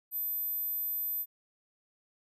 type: tone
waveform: sine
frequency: 13680 Hz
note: A9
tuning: 50 cents flat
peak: -31 dBFS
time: 0.11-1.26 s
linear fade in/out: 50 ms
effects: none